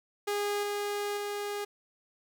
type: tone with level steps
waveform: sawtooth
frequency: 410 Hz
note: G#4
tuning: 22 cents flat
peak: -25 / -27 / -29 dBFS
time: 0.27-1.65 s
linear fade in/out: 10 ms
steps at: 0.63 / 1.17 s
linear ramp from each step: 2 ms
effects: none